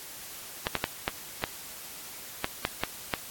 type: clicks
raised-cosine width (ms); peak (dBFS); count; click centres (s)
0.3; -10; 9; 0.669 / 0.753 / 0.841 / 1.079 / 1.439 / 2.444 / 2.651 / 2.836 / 3.138
effects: white hiss -43 dBFS RMS until 3.3 s + AAC 64 kbps